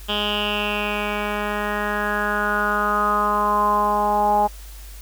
10% pulse tone with low-pass filter sweep, 207.7 Hz, G#3, in tune, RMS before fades -21 dBFS, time 0.08-4.48 s, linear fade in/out 20 ms, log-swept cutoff 3200 to 810 Hz, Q 6.8, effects added 50 Hz sine -36 dBFS peak until 5.01 s + white hiss -45 dBFS RMS until 5.01 s

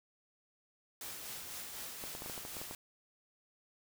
white noise with tremolo, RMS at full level -44 dBFS, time 1.01-2.75 s, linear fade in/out 2 ms, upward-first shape sine, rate 4 Hz, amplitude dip 30%
clicks, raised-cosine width 1 ms, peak -31 dBFS, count 10, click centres 2.039 / 2.151 / 2.221 / 2.261 / 2.298 / 2.378 / 2.451 / 2.568 / 2.615 / 2.711 s
effects none

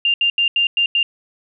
sine tone bursts at uneven times, 2794 Hz, F7, in tune, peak -13 dBFS, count 6, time 0.05-0.14 / 0.21-0.3 / 0.38-0.48 / 0.56-0.67 / 0.77-0.86 / 0.95-1.03 s, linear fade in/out 2 ms, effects none

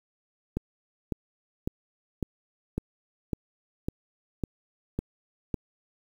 click train, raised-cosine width 3 ms, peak -15 dBFS, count 10, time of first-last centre 0.57-5.542 s, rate 1.81 Hz, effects 8-bit

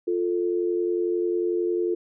sine tone pair together, 350.6 / 441.7 Hz, F4 / A4, +7 / +7 cents, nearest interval major third, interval 400 cents, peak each -23 / -27 dBFS, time 0.07-1.95 s, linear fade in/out 10 ms, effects none

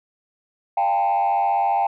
sine tone with frequency modulation, 796 Hz, G5, 26 cents sharp, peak -15 dBFS, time 0.77-1.87 s, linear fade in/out 5 ms, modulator 95 Hz, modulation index 1, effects tanh soft clip ceiling -15 dBFS

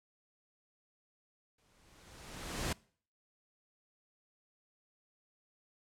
pink noise with exponential growth, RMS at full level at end -34 dBFS, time 1.58-2.73 s, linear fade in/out 5 ms, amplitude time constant 250 ms, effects noise-tail reverb RT60 0.5 s tail -24 dB re dry + low-pass 10000 Hz 12 dB/octave

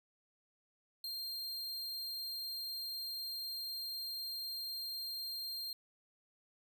45% pulse tone, 4192 Hz, C8, 2 cents sharp, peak -39 dBFS, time 1.04-5.73 s, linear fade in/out 2 ms, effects none

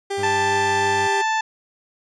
30% pulse tone, 396.8 Hz, G4, 21 cents sharp, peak -20 dBFS, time 0.1-1.22 s, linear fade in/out 10 ms
sawtooth tone with vibrato, 100 Hz, G2, 35 cents sharp, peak -27 dBFS, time 0.17-1.08 s, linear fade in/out 20 ms, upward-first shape triangle, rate 3.2 Hz, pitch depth 14 cents each way
harmonic tone, 880 Hz, A5, in tune, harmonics 1 / 2 / 3 / 4 / 5 / 6 / 7 / 8, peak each -20 / -24 / -31 / -35 / -39 / -42 / -39 / -39 dBFS, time 0.23-1.41 s, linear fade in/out 5 ms
effects resampled to 22050 Hz

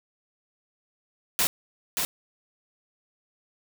white noise with echo, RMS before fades -23 dBFS, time 1.39-1.47 s, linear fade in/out 0 ms, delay 580 ms, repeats 1, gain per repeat -4 dB, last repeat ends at 2.05 s, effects none

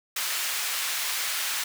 pink high-pass noise, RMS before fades -29 dBFS, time 0.16-1.64 s, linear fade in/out 5 ms, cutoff 1600 Hz, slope 12 dB/octave, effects none

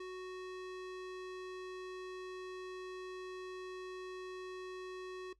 square tone with low-pass filter, 369.8 Hz, F#4, 1 cent flat, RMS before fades -45 dBFS, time 0-5.33 s, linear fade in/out 5 ms, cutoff 5300 Hz, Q 0.67, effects noise-tail reverb RT60 0.1 s tail -17 dB re dry + added 50 Hz sine -70 dBFS peak until 5.39 s

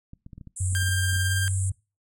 clicks, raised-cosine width 5 ms, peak -30 dBFS, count 11, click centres 0.134 / 0.264 / 0.332 / 0.38 / 0.412 / 0.473 / 0.726 / 0.826 / 0.887 / 1.13 / 1.163 s
pink band-pass noise, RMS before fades -36 dBFS, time 0.56-1.7 s, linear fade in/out 10 ms, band 7400 to 10000 Hz, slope 96 dB/octave
sine tone with pitch glide, 92.5 to 95.16 Hz, F#2 to F#2, 0 to +49 cents, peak -23 dBFS, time 0.6-1.72 s, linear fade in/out 10 ms, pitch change +49 cents, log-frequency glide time 1.22-1.39 s
sawtooth tone with tremolo, 1592 Hz, G6, 26 cents sharp, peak -22 dBFS, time 0.75-1.48 s, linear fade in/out 0 ms, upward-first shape triangle, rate 18 Hz, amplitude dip 40%
effects noise-tail reverb RT60 0.3 s tail -23 dB re dry

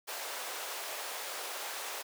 pink high-pass noise, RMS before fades -40 dBFS, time 0.07-2.03 s, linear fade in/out 20 ms, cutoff 500 Hz, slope 24 dB/octave, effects none

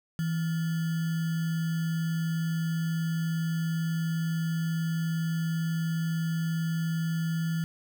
sine tone with sample-and-hold, 163.9 Hz, E3, 10 cents flat, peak -26 dBFS, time 0.19-7.64 s, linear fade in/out 0 ms, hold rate 1575 Hz, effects none

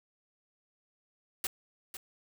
white noise with echo, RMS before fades -33 dBFS, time 1.44-1.47 s, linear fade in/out 2 ms, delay 500 ms, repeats 1, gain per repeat -10 dB, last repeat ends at 1.97 s, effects none

